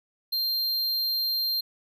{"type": "tone", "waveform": "square", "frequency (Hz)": 4180, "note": "C8", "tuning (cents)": -2, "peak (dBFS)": -25, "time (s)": [0.32, 1.61], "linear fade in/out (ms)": 10, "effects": []}